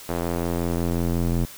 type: tone with band-pass filter sweep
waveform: square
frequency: 42.76 Hz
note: F1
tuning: 36 cents flat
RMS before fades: -24 dBFS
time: 0.08-1.46 s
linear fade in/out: 20 ms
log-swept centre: 570 to 180 Hz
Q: 0.74
effects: white hiss -42 dBFS RMS until 1.57 s